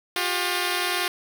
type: tone pair together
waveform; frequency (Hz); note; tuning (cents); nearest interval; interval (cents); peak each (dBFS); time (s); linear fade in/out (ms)
5% pulse; 356.1 / 396.8; F4 / G4; +34 / +21; major second; 187; -13 / -17; 0.16-1.08; 2
effects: none